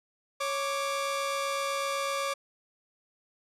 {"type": "tone pair together", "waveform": "sawtooth", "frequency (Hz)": [553.4, 1174.7], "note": ["C#5", "D6"], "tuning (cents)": [-3, 0], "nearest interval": "octave + minor second", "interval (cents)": 1303, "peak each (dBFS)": -28, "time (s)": [0.4, 2.34], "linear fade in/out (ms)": 10, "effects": ["low-pass 11000 Hz 12 dB/octave"]}